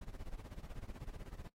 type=noise with tremolo; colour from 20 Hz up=brown; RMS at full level=-44 dBFS; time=0.01-1.48 s; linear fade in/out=5 ms; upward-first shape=sine; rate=16 Hz; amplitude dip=85%; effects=noise-tail reverb RT60 0.1 s tail -17 dB re dry + AAC 48 kbps